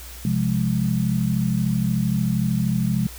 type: chord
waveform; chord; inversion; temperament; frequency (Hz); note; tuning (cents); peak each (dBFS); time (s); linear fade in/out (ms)
sine; F minor; second; equal; 130.81 / 174.61 / 207.7; C3 / F3 / Ab3; 0 / 0 / 0; -23; 0.25-3.07; 2
effects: added 60 Hz sine -38 dBFS peak until 3.18 s + white hiss -41 dBFS RMS until 3.18 s